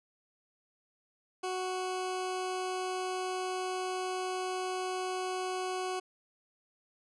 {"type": "tone", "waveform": "20% pulse", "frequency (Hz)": 370.2, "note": "F#4", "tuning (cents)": 1, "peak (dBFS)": -28, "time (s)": [1.43, 6], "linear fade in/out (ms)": 10, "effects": ["resampled to 24000 Hz"]}